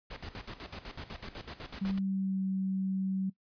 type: noise with tremolo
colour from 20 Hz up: pink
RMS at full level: -42 dBFS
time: 0.1-1.99 s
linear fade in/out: 10 ms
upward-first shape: square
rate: 8 Hz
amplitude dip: 75%
type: tone with pitch glide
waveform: sine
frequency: 193.7 to 190.7 Hz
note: G3 to G3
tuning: -20 to -47 cents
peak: -29 dBFS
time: 1.81-3.3 s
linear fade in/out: 10 ms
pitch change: -27 cents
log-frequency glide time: 1.98-2.42 s
effects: noise-tail reverb RT60 0.1 s tail -20 dB re dry + resampled to 11025 Hz